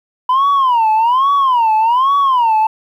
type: tone with vibrato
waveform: sine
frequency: 990 Hz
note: B5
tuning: 4 cents sharp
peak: -7 dBFS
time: 0.29-2.67 s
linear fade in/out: 5 ms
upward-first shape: sine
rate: 1.2 Hz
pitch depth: 230 cents each way
effects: tanh soft clip ceiling -8 dBFS + 8-bit